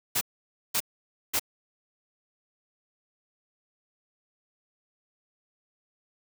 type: noise bursts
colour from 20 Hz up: white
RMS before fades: -26 dBFS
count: 3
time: 0.15-1.396 s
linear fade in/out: 10 ms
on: 62 ms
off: 530 ms
effects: none